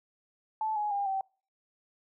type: tone with pitch steps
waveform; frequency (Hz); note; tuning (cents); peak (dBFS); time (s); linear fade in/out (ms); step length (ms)
sine; 872 / 837.4 / 804.3 / 772.4; A5 / G#5 / G5 / G5; -16 / +14 / +44 / -26; -28; 0.61-1.21; 2; 150
effects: noise-tail reverb RT60 0.4 s tail -26 dB re dry